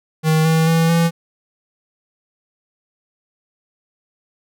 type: tone with pitch steps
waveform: square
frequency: 157.8 / 160.93 / 164.12 / 167.38 Hz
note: D#3 / E3 / E3 / E3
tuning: +25 / -41 / -7 / +27 cents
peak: -13 dBFS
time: 0.23-1.11 s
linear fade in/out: 50 ms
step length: 220 ms
effects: none